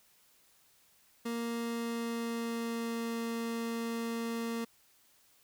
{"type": "tone with pitch glide", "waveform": "30% pulse", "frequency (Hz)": [233.1, 230.6], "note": ["A#3", "A#3"], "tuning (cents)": [0, -19], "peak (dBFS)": -31, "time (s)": [1.25, 4.65], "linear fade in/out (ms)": 10, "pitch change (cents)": -19, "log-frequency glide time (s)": [1.55, 3.19], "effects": ["white hiss -66 dBFS RMS until 5.43 s"]}